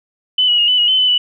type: tone with pitch steps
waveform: sine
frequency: 3014 / 2920 / 2858 / 3000 / 2897 / 3053 / 3013 / 2962 Hz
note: F#7 / F#7 / F7 / F#7 / F#7 / G7 / F#7 / F#7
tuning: +31 / -24 / +39 / +23 / -37 / -46 / +31 / +1 cents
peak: -10 dBFS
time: 0.38-1.18 s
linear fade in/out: 5 ms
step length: 100 ms
effects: none